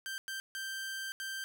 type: tone bursts at uneven times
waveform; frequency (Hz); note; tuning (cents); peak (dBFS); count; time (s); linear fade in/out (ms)
sawtooth; 1568; G6; 0; -34; 4; 0.06-0.18 / 0.28-0.4 / 0.55-1.12 / 1.2-1.44; 0
effects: none